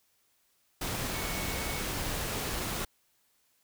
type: tone in noise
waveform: sine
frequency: 2217 Hz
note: C#7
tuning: in tune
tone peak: -42 dBFS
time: 1.14-1.82 s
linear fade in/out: 5 ms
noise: pink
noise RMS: -34 dBFS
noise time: 0.81-2.85 s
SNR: -11 dB
effects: white hiss -71 dBFS RMS until 3.63 s